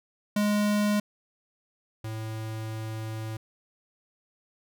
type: tone pair in turn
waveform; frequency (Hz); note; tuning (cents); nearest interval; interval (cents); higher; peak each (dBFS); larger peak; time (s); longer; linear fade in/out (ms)
square; 207.7 / 110.29; G#3 / A2; 0 / +5; major seventh; 1095; first; -23 / -33; first; 0.36-1 / 2.04-3.37; second; 5
effects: none